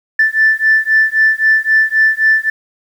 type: beating tone pair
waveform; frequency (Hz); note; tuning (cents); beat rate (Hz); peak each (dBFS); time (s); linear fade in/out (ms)
sine; 1760 / 1763.8; A6 / A6; 0 / +4; 3.8; -11; 0.19-2.5; 5
effects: tanh soft clip ceiling -2 dBFS + 7-bit